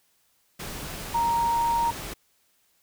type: tone in noise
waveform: sine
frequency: 932.3 Hz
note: A#5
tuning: in tune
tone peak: -21 dBFS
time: 1.14-1.91 s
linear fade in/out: 10 ms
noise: pink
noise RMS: -36 dBFS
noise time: 0.59-2.14 s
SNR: +12 dB
effects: white hiss -67 dBFS RMS until 2.82 s